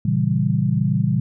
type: chord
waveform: sine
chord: A# diminished seventh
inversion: none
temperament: equal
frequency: 116.54 / 138.59 / 164.81 / 196 Hz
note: A#2 / C#3 / E3 / G3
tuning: 0 / 0 / 0 / 0 cents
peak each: -22 / -21 / -22 / -22 dBFS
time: 0.05-1.2 s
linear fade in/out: 5 ms
effects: none